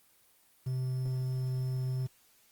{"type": "tone with quantisation", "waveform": "triangle", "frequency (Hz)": 128.8, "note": "C3", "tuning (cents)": -27, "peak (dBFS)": -28, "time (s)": [0.66, 2.07], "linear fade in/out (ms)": 10, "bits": 9, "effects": ["white hiss -65 dBFS RMS until 2.51 s", "Opus 24 kbps"]}